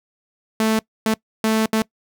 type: tone bursts at uneven times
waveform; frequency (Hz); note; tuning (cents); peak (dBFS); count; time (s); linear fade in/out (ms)
sawtooth; 220; A3; 0; -12; 4; 0.6-0.79 / 1.06-1.14 / 1.44-1.66 / 1.73-1.82; 2
effects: noise-tail reverb RT60 0.1 s tail -23 dB re dry